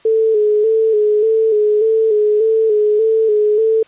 sine tone with vibrato, 432.5 Hz, A4, 30 cents flat, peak -10 dBFS, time 0.05-3.83 s, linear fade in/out 5 ms, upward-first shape square, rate 1.7 Hz, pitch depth 44 cents each way, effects white hiss -49 dBFS RMS until 3.87 s + resampled to 8000 Hz

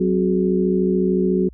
sine tone cluster, 186.8 / 263.6 / 368 / 421.8 Hz, F#3 / C4 / F#4 / G#4, +17 / +13 / -9 / +27 cents, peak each -19 / -25 / -19 / -25 dBFS, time 0-1.49 s, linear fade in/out 10 ms, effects added 60 Hz sine -40 dBFS peak until 1.53 s

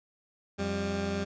20% pulse tone pair together, 88.66 / 198.9 Hz, F2 / G3, +27 / +25 cents, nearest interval octave + major second, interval 1398 cents, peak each -30 / -26 dBFS, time 0.58-1.25 s, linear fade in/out 20 ms, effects resampled to 16000 Hz

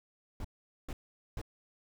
brown noise bursts, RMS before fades -38 dBFS, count 3, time 0.4-1.415 s, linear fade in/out 2 ms, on 45 ms, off 440 ms, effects none

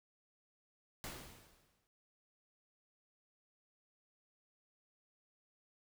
pink noise with exponential decay, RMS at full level -44 dBFS, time 1.04-1.87 s, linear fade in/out 0 ms, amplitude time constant 180 ms, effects none

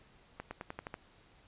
accelerating click train, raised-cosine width 0.5 ms, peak -25 dBFS, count 7, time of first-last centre 0.4-0.941 s, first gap 110 ms, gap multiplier 0.92, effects pink hiss -63 dBFS RMS until 1.47 s + resampled to 8000 Hz

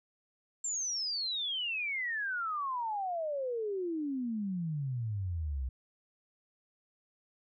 sine exponential sweep, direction down, 7459 to 61.74 Hz, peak -32 dBFS, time 0.64-5.69 s, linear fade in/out 5 ms, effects none

